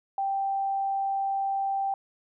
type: tone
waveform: sine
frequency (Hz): 784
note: G5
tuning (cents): 0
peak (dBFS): -25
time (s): 0.18-1.94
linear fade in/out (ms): 2
effects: none